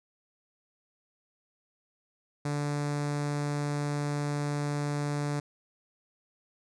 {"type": "tone with notch filter", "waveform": "sawtooth", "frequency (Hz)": 145.7, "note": "D3", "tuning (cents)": -13, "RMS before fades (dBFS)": -31, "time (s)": [2.45, 5.4], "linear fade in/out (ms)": 5, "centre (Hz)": 3000, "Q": 1.7, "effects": ["resampled to 22050 Hz"]}